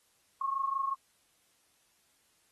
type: tone pair together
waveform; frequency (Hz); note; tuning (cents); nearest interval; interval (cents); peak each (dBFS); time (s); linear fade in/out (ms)
sine; 1083.4 / 1108.7; C#6 / C#6; -40 / 0; unison; 40; -31 / -35; 0.41-0.95; 5
effects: white hiss -70 dBFS RMS until 2.51 s + AAC 32 kbps